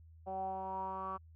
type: tone with low-pass filter sweep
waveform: 10% pulse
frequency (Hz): 190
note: F#3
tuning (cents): +46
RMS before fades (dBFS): -40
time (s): 0.26-1.18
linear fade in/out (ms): 20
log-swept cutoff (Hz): 690 to 1200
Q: 8
effects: added 81 Hz sine -55 dBFS peak until 1.35 s